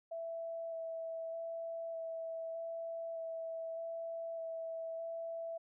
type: tone with vibrato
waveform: sine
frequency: 659.3 Hz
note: E5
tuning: in tune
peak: -39 dBFS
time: 0.11-5.58 s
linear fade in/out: 10 ms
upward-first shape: square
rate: 0.82 Hz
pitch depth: 9 cents each way
effects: none